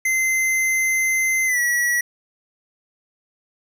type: tone with pitch glide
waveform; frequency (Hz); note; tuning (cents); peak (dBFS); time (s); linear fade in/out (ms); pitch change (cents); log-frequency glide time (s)
square; 2070 to 1931.4; C7 to B6; -19 to -39; -18; 0.05-2.01; 5; -120; 1.46-1.59
effects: none